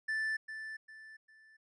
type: tone with echo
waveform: triangle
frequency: 1760 Hz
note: A6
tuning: in tune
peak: -30 dBFS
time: 0.08-0.37 s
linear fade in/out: 10 ms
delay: 400 ms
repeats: 3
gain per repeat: -9 dB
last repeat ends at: 1.57 s
effects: resampled to 24000 Hz